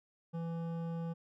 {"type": "tone with hard clipping", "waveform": "sine", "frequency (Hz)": 166.7, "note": "E3", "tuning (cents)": 20, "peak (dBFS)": -38, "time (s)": [0.33, 1.14], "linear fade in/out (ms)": 20, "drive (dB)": 12, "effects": []}